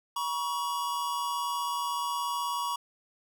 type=tone pair together; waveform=square; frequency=962 / 1120.9 Hz; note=B5 / C#6; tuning=-46 / +19 cents; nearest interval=minor third; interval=265 cents; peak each=-33 / -33 dBFS; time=0.16-2.76 s; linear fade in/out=5 ms; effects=none